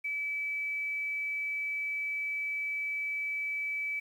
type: tone with quantisation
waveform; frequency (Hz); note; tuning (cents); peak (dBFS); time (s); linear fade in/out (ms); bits
sine; 2300; D7; -37; -31; 0.04-4; 10; 10
effects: none